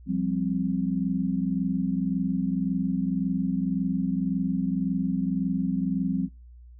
sine chord, F suspended second, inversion none, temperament just, 174.61 / 196.44 / 261.9 Hz, F3 / G3 / C4, 0 / +4 / +2 cents, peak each -28 dBFS, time 0.06-6.29 s, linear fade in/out 50 ms, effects noise-tail reverb RT60 0.3 s tail -26 dB re dry + added 60 Hz sine -45 dBFS peak until 6.79 s

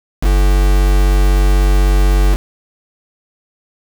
triangle tone with quantisation, 48.07 Hz, G1, 33 cents flat, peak -6 dBFS, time 0.21-2.38 s, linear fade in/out 50 ms, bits 3, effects none

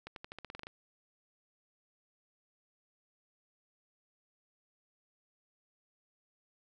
accelerating click train, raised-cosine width 0.3 ms, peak -28 dBFS, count 11, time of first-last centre 0.07-0.669 s, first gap 92 ms, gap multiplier 0.9, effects none

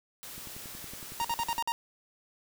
white noise, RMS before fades -44 dBFS, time 0.23-1.59 s, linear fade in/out 0 ms
click train, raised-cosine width 3 ms, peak -34 dBFS, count 14, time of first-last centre 0.38-1.584 s, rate 10.8 Hz
45% pulse tone bursts, 932.3 Hz, A#5, in tune, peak -28 dBFS, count 6, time 1.2-1.72 s, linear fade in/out 0 ms, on 45 ms, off 50 ms
effects none

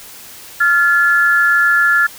sine tone pair together, 1391 / 1718.1 Hz, F6 / A6, -7 / -42 cents, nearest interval major third, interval 365 cents, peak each -12 dBFS, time 0.6-2.07 s, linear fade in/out 10 ms, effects white hiss -36 dBFS RMS until 2.18 s

